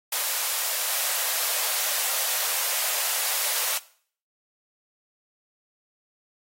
white high-pass noise, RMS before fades -26 dBFS, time 0.12-3.78 s, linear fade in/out 5 ms, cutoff 490 Hz, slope 48 dB/octave, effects noise-tail reverb RT60 0.5 s tail -18 dB re dry + AAC 48 kbps

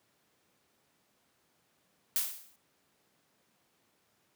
blue noise with exponential decay, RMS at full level -27 dBFS, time 2.16-2.56 s, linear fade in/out 0 ms, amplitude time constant 85 ms, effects pink hiss -72 dBFS RMS until 4.35 s + high-pass 150 Hz 12 dB/octave

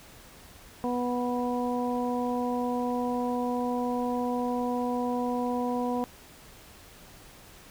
harmonic tone, 245.6 Hz, B3, 9 cents flat, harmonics 1 / 2 / 3 / 4, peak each -29 / -32 / -34 / -35 dBFS, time 0.84-6.04 s, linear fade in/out 0 ms, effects pink hiss -51 dBFS RMS until 7.7 s

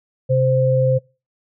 sine tone pair together, 130.81 / 520.1 Hz, C3 / C5, 0 / -10 cents, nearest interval 2 octaves, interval 2390 cents, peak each -16 dBFS, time 0.29-0.99 s, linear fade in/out 20 ms, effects noise-tail reverb RT60 0.3 s tail -24 dB re dry

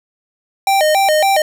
square tone with vibrato, 694 Hz, F5, 11 cents flat, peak -11 dBFS, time 0.67-1.42 s, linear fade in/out 2 ms, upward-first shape square, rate 3.6 Hz, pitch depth 210 cents each way, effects none

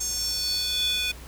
square tone with high-pass filter sweep, 493.9 Hz, B4, in tune, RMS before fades -27 dBFS, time 0-1.12 s, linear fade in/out 10 ms, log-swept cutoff 6600 to 2800 Hz, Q 5.8, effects added 60 Hz sine -42 dBFS peak until 1.27 s + pink hiss -46 dBFS RMS until 1.27 s

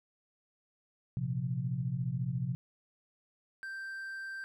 sine chord, Bb suspended second, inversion none, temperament equal, 116.54 / 130.81 / 174.61 Hz, Bb2 / C3 / F3, 0 / 0 / 0 cents, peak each -38 / -33 / -38 dBFS, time 1.17-2.55 s, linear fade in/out 0 ms
triangle tone, 1568 Hz, G6, in tune, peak -37 dBFS, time 3.63-4.44 s, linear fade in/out 0 ms
effects none

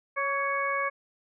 harmonic tone with a mistuned harmonic, 554.4 Hz, C#5, in tune, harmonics 1 / 2 / 3 / 4, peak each -33 / -29 / -33 / -32 dBFS, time 0.16-0.9 s, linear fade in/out 20 ms, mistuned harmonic 2, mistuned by +28 cents, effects none

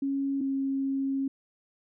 sine tone pair in turn, 275.3 / 271.4 Hz, C#4 / C#4, -12 / -36 cents, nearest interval unison, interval 24 cents, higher first, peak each -26 dBFS, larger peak neither, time 0.02-0.41 / 0.41-1.28 s, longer second, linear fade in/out 5 ms, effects none

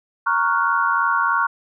sine chord, Gb major seventh, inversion first, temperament equal, 932.3 / 1108.7 / 1396.9 / 1480 Hz, Bb5 / Db6 / F6 / Gb6, 0 / 0 / 0 / 0 cents, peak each -23 / -20 / -21 / -24 dBFS, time 0.26-1.47 s, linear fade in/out 10 ms, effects none

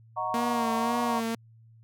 sine chord, D# minor seventh, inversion none, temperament equal, 622.3 / 740 / 932.3 / 1108.7 Hz, D#5 / F#5 / A#5 / C#6, 0 / 0 / 0 / 0 cents, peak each -37 / -33 / -32 / -32 dBFS, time 0.16-1.21 s, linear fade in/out 20 ms
sawtooth tone with vibrato, 233.1 Hz, A#3, in tune, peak -24 dBFS, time 0.34-1.35 s, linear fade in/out 2 ms, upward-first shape sine, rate 1.9 Hz, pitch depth 47 cents each way
effects added 113 Hz sine -52 dBFS peak until 1.83 s

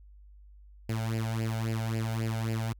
sawtooth tone with flanger, 112.3 Hz, A2, 36 cents sharp, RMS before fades -31 dBFS, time 0.89-2.73 s, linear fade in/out 5 ms, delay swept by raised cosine 0.4 to 1.4 ms, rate 3.7 Hz, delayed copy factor +0.75, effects added 50 Hz sine -50 dBFS peak until 2.79 s

